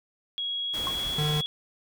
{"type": "tone with pitch glide", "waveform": "sine", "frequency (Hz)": [3315, 3355], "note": ["G#7", "G#7"], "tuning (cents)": [-4, 17], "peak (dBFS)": -28, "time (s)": [0.38, 1.46], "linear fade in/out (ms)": 0, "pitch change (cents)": 21, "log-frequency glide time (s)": [0.61, 1.14]}
{"type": "noise", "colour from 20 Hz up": "pink", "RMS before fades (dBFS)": -38, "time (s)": [0.73, 1.42], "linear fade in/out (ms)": 20}
{"type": "tone with exponential decay", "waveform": "sine", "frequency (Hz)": 1086, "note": "C#6", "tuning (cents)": -36, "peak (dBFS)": -25, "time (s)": [0.87, 0.95], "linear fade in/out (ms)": 0, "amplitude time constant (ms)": 17}
{"type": "tone", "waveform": "square", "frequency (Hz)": 150.3, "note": "D3", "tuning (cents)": 40, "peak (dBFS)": -26, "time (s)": [1.18, 1.41], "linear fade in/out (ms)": 5}
{"effects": []}